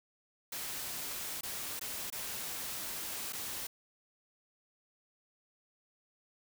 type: noise with dropouts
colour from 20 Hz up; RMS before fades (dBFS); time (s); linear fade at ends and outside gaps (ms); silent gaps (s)
white; -40; 0.52-3.67; 5; 1.41-1.432 / 1.795-1.811 / 2.102-2.124 / 3.325-3.331
effects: none